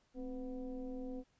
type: tone with frequency modulation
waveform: sine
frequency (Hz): 260.8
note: C4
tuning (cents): -5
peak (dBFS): -40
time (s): 0.14-1.24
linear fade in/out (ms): 50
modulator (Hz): 240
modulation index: 1
effects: pink hiss -75 dBFS RMS until 1.39 s + resampled to 16000 Hz